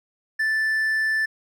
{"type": "tone", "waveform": "triangle", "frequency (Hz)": 1760, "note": "A6", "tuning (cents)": 0, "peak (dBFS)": -18, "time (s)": [0.39, 1.26], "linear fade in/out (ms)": 10, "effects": []}